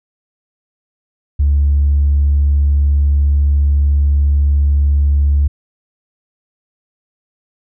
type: tone with tanh clipping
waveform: triangle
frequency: 71.5 Hz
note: D2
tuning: 46 cents flat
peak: -9 dBFS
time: 1.39-5.48 s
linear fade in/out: 10 ms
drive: 5 dB
effects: none